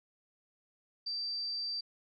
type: tone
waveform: sine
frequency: 4671 Hz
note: D8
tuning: 10 cents flat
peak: -34 dBFS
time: 1.06-1.81 s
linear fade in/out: 10 ms
effects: none